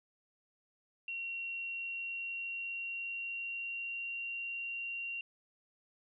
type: tone with pitch glide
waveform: sine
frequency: 2740 to 2759 Hz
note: F7 to F7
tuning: -34 to -22 cents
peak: -37 dBFS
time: 1.08-5.21 s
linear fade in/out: 2 ms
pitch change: +12 cents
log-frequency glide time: 1.48-4.14 s
effects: none